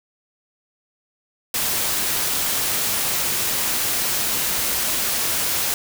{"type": "noise", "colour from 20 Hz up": "white", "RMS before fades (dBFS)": -22, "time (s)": [1.54, 5.74], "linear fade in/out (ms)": 2, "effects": []}